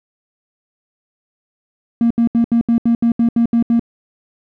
triangle tone bursts, 233.1 Hz, A#3, in tune, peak -7 dBFS, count 11, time 2.01-3.795 s, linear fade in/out 2 ms, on 95 ms, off 74 ms, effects tanh soft clip ceiling -6 dBFS

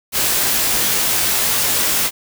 white noise with comb filter, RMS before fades -17 dBFS, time 0.12-2.11 s, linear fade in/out 50 ms, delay 18 ms, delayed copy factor +0.65, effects none

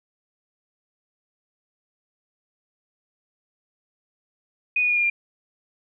sine tone with pitch steps, 2483 / 2460 / 2438 / 2415 / 2393 Hz, D#7 / D#7 / D#7 / D7 / D7, -4 / -20 / -36 / +48 / +32 cents, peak -18 dBFS, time 4.76-5.1 s, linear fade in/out 5 ms, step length 68 ms, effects none

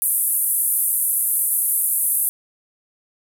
white band-pass noise, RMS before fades -20 dBFS, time 0.02-2.29 s, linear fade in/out 0 ms, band 9600 to 13000 Hz, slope 48 dB/octave, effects none

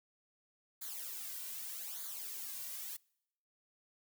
blue noise with flanger, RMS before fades -44 dBFS, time 0.81-2.97 s, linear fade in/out 10 ms, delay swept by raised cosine 0.36 to 2.36 ms, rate 0.82 Hz, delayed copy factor -0.8, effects noise-tail reverb RT60 0.8 s tail -26 dB re dry

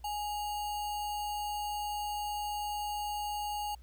sine tone with sample-and-hold, 830.6 Hz, G#5, in tune, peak -33 dBFS, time 0.04-3.75 s, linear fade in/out 5 ms, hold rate 3675 Hz, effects added 60 Hz sine -50 dBFS peak until 3.82 s + pink hiss -69 dBFS RMS until 3.82 s

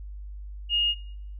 sine tone, 2851 Hz, F7, 35 cents sharp, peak -21 dBFS, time 0.69-0.95 s, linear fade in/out 50 ms, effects noise-tail reverb RT60 0.7 s tail -21 dB re dry + added 50 Hz sine -36 dBFS peak until 1.39 s

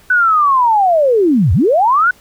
sine linear two-way sweep, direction down then up, 1510 to 73.2 to 1510 Hz, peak -8 dBFS, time 0.1-2.11 s, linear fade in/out 5 ms, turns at 1.53 s, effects pink hiss -47 dBFS RMS until 2.2 s

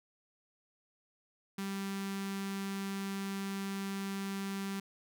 sawtooth tone with notch filter, 196 Hz, G3, in tune, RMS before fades -38 dBFS, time 1.58-4.8 s, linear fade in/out 5 ms, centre 570 Hz, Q 1, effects none

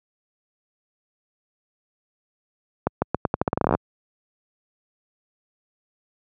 accelerating click train, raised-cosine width 1 ms, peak -5 dBFS, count 17, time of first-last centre 2.87-3.75 s, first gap 150 ms, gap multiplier 0.84, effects high-pass 80 Hz 12 dB/octave

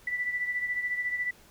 sine beating tone pair, 1971 / 1985 Hz, B6 / B6, -4 / +8 cents, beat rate 14 Hz, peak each -29 / -36 dBFS, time 0.07-1.31 s, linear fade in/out 5 ms, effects pink hiss -57 dBFS RMS until 1.5 s

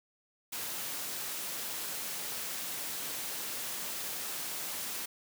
white high-pass noise, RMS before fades -38 dBFS, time 0.52-5.06 s, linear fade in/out 10 ms, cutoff 130 Hz, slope 12 dB/octave, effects none

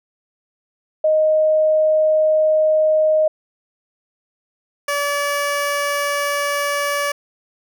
sine / 15% pulse tone pair in turn, 622.3 / 574.4 Hz, D#5 / D5, 0 / -39 cents, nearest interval minor second, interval 139 cents, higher first, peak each -12 dBFS, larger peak neither, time 1.04-3.28 / 4.88-7.12 s, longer neither, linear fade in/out 5 ms, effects none

